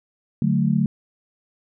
sine chord, D major, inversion none, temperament equal, 146.83 / 185 / 220 Hz, D3 / F#3 / A3, 0 / 0 / 0 cents, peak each -21 dBFS, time 0.42-0.86 s, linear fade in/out 2 ms, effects none

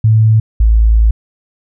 sine tone pair in turn, 110 / 55 Hz, A2 / A1, 0 / 0 cents, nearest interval octave, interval 1200 cents, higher first, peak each -5 dBFS, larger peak neither, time 0.04-0.4 / 0.6-1.11 s, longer second, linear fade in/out 5 ms, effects none

